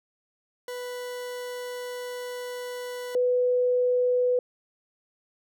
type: tone pair in turn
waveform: 40% pulse / sine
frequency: 493.9 / 496.4 Hz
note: B4 / B4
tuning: 0 / +9 cents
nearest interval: unison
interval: 9 cents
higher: second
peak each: -32 / -20 dBFS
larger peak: second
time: 0.68-3.15 / 3.15-4.39 s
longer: first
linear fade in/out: 2 ms
effects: none